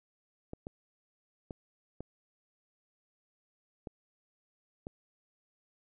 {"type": "clicks", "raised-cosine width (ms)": 2, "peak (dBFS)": -27, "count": 6, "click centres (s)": [0.534, 0.669, 1.508, 2.006, 3.872, 4.869], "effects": []}